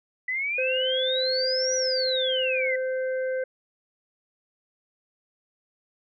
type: exponential two-way sweep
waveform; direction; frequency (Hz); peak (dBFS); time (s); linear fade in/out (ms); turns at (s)
sine; up then down; 1975.5 to 5920 to 1975.5; -25; 0.28-2.76; 5; 1.75
type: harmonic tone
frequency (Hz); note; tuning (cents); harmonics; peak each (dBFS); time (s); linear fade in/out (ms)
518; C5; -17; 1 / 3 / 4; -25 / -36 / -45; 0.58-3.44; 5
effects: none